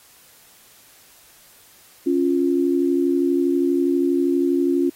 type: tone pair together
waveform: sine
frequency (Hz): 276.8 / 349.2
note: C#4 / F4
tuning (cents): -2 / 0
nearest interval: major third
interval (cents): 402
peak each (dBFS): -19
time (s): 2.06-4.9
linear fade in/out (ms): 10
effects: white hiss -51 dBFS RMS until 4.95 s + AAC 48 kbps